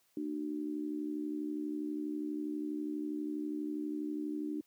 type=tone with amplitude modulation; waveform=sine; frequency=300 Hz; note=D4; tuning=37 cents sharp; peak=-31 dBFS; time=0.17-4.61 s; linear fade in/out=2 ms; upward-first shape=sine; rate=72.3 Hz; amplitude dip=80%; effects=white hiss -72 dBFS RMS until 4.66 s + high-pass 80 Hz 12 dB/octave